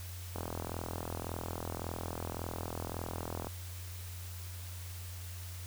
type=click train; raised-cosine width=1 ms; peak=-24 dBFS; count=131; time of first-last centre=0.36-3.47 s; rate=41.8 Hz; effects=added 89 Hz sine -42 dBFS peak until 5.66 s + white hiss -50 dBFS RMS until 5.66 s